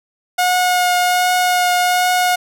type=tone with vibrato; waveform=sawtooth; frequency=722 Hz; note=F#5; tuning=43 cents flat; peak=-9 dBFS; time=0.38-2.36 s; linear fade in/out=10 ms; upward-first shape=triangle; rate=1.3 Hz; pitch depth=13 cents each way; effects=none